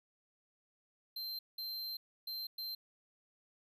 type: tone bursts at uneven times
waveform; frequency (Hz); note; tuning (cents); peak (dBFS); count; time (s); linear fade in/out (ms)
square; 4131; C8; -23; -40; 4; 1.16-1.39 / 1.58-1.97 / 2.27-2.47 / 2.58-2.75; 5
effects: none